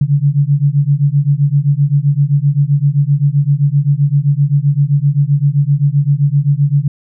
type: beating tone pair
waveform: sine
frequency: 139.1 / 146.8 Hz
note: C#3 / D3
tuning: +6 / 0 cents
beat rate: 7.7 Hz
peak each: -12 dBFS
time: 0.01-6.88 s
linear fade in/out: 5 ms
effects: none